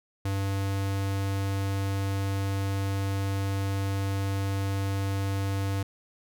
square tone, 98 Hz, G2, in tune, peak -27 dBFS, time 0.25-5.83 s, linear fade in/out 5 ms, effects none

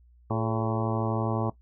harmonic tone with a mistuned harmonic, 112.2 Hz, A2, 34 cents sharp, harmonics 1 / 2 / 3 / 4 / 5 / 6 / 7 / 8 / 9 / 10, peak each -29 / -32 / -34 / -35 / -36 / -37 / -37 / -38 / -39 / -39 dBFS, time 0.3-1.5 s, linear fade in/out 5 ms, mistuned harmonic 4, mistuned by -74 cents, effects noise-tail reverb RT60 0.1 s tail -17 dB re dry + added 60 Hz sine -54 dBFS peak until 1.61 s

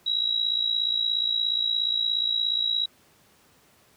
sine tone with amplitude modulation, 3870 Hz, B7, 36 cents flat, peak -19 dBFS, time 0.06-2.86 s, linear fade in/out 10 ms, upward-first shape sine, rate 57 Hz, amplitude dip 75%, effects pink hiss -59 dBFS RMS until 3.96 s + high-pass 100 Hz 12 dB/octave

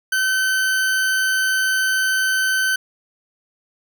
40% pulse tone, 1531 Hz, G6, 41 cents flat, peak -16 dBFS, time 0.12-2.76 s, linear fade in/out 5 ms, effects none

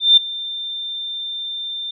sine tone with ADSR envelope, 3584 Hz, A7, 31 cents sharp, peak -5 dBFS, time 0-1.91 s, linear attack 170 ms, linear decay 10 ms, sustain -19 dB, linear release 6 ms, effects none

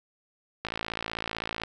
click train, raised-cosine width 0.3 ms, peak -15 dBFS, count 56, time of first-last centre 0.65-1.636 s, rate 55.8 Hz, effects none

